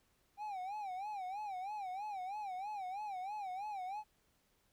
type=tone with vibrato; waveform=triangle; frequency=789 Hz; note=G5; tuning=11 cents sharp; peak=-38 dBFS; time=0.37-4.04 s; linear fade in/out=50 ms; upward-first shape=sine; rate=3.1 Hz; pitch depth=140 cents each way; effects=pink hiss -75 dBFS RMS until 4.72 s